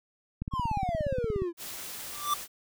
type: click train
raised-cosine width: 5 ms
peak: -20 dBFS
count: 18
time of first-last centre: 0.42-1.42 s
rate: 17 Hz
type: exponential sweep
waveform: triangle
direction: down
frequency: 1108 to 329.6 Hz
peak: -27 dBFS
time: 0.51-1.53 s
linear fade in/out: 50 ms
type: noise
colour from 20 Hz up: white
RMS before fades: -40 dBFS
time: 1.57-2.48 s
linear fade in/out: 50 ms
type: tone with exponential growth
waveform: square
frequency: 1174.7 Hz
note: D6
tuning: in tune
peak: -23 dBFS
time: 2.07-2.34 s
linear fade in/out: 5 ms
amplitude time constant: 58 ms
effects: none